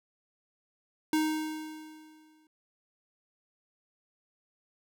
square tone with exponential decay, 311.1 Hz, D#4, in tune, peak -24 dBFS, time 1.13-2.47 s, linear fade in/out 2 ms, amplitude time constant 290 ms, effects none

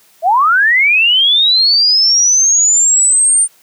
sine linear sweep, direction up, 622.3 to 9010 Hz, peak -7 dBFS, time 0.22-3.48 s, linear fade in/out 50 ms, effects white hiss -49 dBFS RMS until 3.62 s + high-pass 150 Hz 12 dB/octave

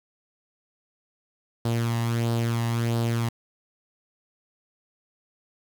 sawtooth tone with flanger, 116.54 Hz, A#2, in tune, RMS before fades -25 dBFS, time 1.65-3.29 s, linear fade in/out 5 ms, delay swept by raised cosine 0.22 to 1.06 ms, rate 1.5 Hz, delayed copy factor +0.55, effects 8-bit

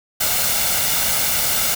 white noise with comb filter, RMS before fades -19 dBFS, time 0.2-1.75 s, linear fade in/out 10 ms, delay 1.4 ms, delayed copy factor +0.5, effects none

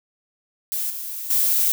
violet noise with level steps, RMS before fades -25 / -31 / -19 dBFS, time 0.72-1.72 s, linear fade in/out 0 ms, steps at 0.9 / 1.3 s, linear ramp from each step 5 ms, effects none

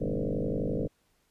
sine tone with frequency modulation, 144.9 Hz, D3, 23 cents flat, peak -27 dBFS, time 0-0.88 s, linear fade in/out 20 ms, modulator 51.7 Hz, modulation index 7.8, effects pink hiss -71 dBFS RMS until 1.3 s + resampled to 32000 Hz

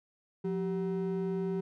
triangle ring-modulated tone, 282.5 Hz, C#4, 33 cents sharp, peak -25 dBFS, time 0.44-1.61 s, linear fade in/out 10 ms, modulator 105 Hz, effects none

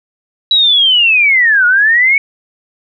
sine linear two-way sweep, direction down then up, 3927 to 1422 to 2247 Hz, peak -6 dBFS, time 0.51-2.18 s, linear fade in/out 2 ms, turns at 1.66 s, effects none

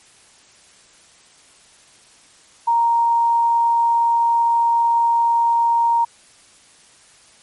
sine tone, 932.3 Hz, A#5, in tune, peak -13 dBFS, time 2.67-6.05 s, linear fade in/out 10 ms, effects white hiss -50 dBFS RMS until 7.42 s + MP3 48 kbps

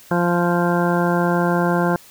harmonic tone, 174.2 Hz, F3, 4 cents flat, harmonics 1 / 2 / 3 / 4 / 5 / 6 / 8 / 9, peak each -19 / -22 / -24 / -25 / -26 / -27 / -28 / -29 dBFS, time 0.11-1.96 s, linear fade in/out 2 ms, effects white hiss -46 dBFS RMS until 2.1 s

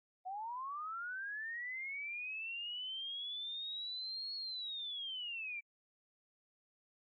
sine linear two-way sweep, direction up then down, 723 to 4356 to 2310 Hz, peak -40 dBFS, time 0.25-5.61 s, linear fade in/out 20 ms, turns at 4.35 s, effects AAC 32 kbps

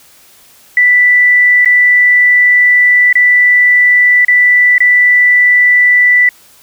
sine tone with dropouts, 1975.5 Hz, B6, in tune, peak -4 dBFS, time 0.77-6.29 s, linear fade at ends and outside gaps 2 ms, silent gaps 1.648-1.658 / 3.128-3.154 / 4.249-4.282 / 4.781-4.804 s, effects white hiss -43 dBFS RMS until 6.62 s

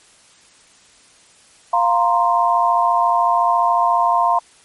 sine chord, F suspended fourth, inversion none, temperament equal, 698.5 / 932.3 / 1046.5 Hz, F5 / Bb5 / C6, 0 / 0 / 0 cents, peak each -17 dBFS, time 1.73-4.39 s, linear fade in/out 5 ms, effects white hiss -50 dBFS RMS until 4.64 s + MP3 48 kbps

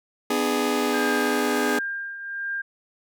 sawtooth chord, G# diminished, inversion first, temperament just, 249.2 / 299 / 415.3 Hz, B3 / D4 / G#4, +16 / +31 / 0 cents, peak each -22 / -23 / -21 dBFS, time 0.3-1.79 s, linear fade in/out 5 ms
sine tone with tremolo, 1600 Hz, G6, 35 cents sharp, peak -25 dBFS, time 0.93-2.62 s, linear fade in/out 10 ms, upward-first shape triangle, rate 1.4 Hz, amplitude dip 65%
effects none

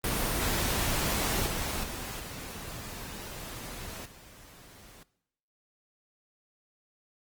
pink noise with level steps, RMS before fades -29 / -33 / -38 / -41 / -52 dBFS, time 0.04-5.03 s, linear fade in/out 2 ms, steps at 1.46 / 1.83 / 2.19 / 4.05 s, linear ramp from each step 10 ms, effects noise-tail reverb RT60 0.8 s tail -19 dB re dry + Opus 24 kbps

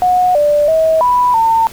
sine tone with pitch steps, 728 / 589 / 641 / 987 / 904 Hz, F#5 / D5 / E5 / B5 / A5, -28 / +5 / -49 / -1 / +47 cents, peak -8 dBFS, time 0.02-1.67 s, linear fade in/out 0 ms, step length 330 ms, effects pink hiss -34 dBFS RMS until 1.72 s

